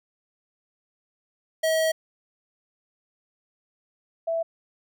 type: tone pair in turn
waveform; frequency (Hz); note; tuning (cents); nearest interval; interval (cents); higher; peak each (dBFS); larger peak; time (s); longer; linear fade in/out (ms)
square / sine; 640 / 661; D#5 / E5; +49 / +5; minor second; 56; second; -21 / -23; first; 1.63-1.92 / 4.27-4.43; first; 10
effects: none